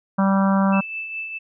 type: harmonic tone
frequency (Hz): 194.6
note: G3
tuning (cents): -12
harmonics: 1 / 3 / 4 / 5 / 6 / 7 / 8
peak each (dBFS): -16 / -26 / -29 / -26 / -28 / -30 / -34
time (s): 0.18-0.81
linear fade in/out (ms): 10
type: tone with tremolo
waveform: sine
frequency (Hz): 2637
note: E7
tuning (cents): 0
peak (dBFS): -25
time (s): 0.72-1.39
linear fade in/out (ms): 20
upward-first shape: triangle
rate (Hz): 4.8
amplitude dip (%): 50
effects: none